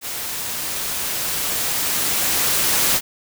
white noise with level ramp, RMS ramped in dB -28 to -17 dBFS, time 0.01-3.01 s, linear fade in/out 50 ms, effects none

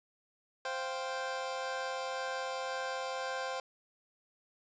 25% pulse chord, C suspended fourth, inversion none, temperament equal, 523.3 / 698.5 / 784 Hz, C5 / F5 / G5, 0 / 0 / 0 cents, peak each -34 / -39 / -37 dBFS, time 0.65-3.6 s, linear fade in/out 2 ms, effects resampled to 16000 Hz + 10-bit

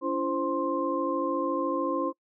sine tone cluster, 284.5 / 338.2 / 524 / 1052 Hz, C#4 / E4 / C5 / C6, +45 / +44 / +2 / +9 cents, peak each -31 dBFS, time 0.01-2.13 s, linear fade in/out 50 ms, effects noise-tail reverb RT60 0.1 s tail -24 dB re dry

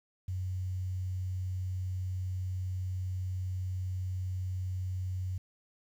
sine tone with quantisation, 92.5 Hz, F#2, in tune, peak -32 dBFS, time 0.28-5.38 s, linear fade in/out 5 ms, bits 10, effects none

